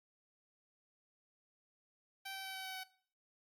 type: tone with pitch steps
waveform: 10% pulse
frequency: 776 / 771.5 / 767.1 / 762.7 / 758.3 / 753.9 Hz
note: G5 / G5 / G5 / G5 / F#5 / F#5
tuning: -18 / -28 / -38 / -48 / +42 / +32 cents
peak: -35 dBFS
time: 2.25-2.838 s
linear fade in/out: 10 ms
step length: 98 ms
effects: noise-tail reverb RT60 0.5 s tail -19 dB re dry + Opus 48 kbps